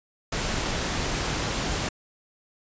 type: noise with amplitude modulation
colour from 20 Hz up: pink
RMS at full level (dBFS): -26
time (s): 0.32-1.89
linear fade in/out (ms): 5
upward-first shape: sine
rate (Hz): 240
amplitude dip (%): 35
effects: resampled to 16000 Hz